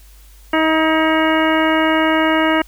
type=harmonic tone with a mistuned harmonic; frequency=316.7 Hz; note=D#4; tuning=31 cents sharp; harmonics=1 / 2 / 3 / 4 / 5 / 6 / 7 / 9; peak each=-16 / -19 / -21 / -22 / -23 / -24 / -24 / -26 dBFS; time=0.53-2.62 s; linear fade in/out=5 ms; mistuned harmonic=5; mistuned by=+21 cents; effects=added 50 Hz sine -41 dBFS peak until 2.67 s + white hiss -50 dBFS RMS until 2.67 s